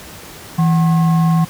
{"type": "tone with frequency modulation", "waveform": "sine", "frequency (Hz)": 164.81, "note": "E3", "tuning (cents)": 0, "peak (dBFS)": -10, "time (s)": [0.58, 1.45], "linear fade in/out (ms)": 10, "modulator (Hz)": 911, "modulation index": 0.39, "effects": ["pink hiss -35 dBFS RMS until 1.49 s", "high-pass 60 Hz 12 dB/octave"]}